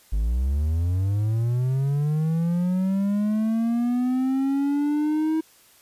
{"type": "linear sweep", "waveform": "triangle", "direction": "up", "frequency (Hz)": [49.24, 320.1], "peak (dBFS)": -18, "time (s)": [0.12, 5.41], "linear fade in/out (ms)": 10, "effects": ["white hiss -55 dBFS RMS until 5.81 s", "resampled to 32000 Hz"]}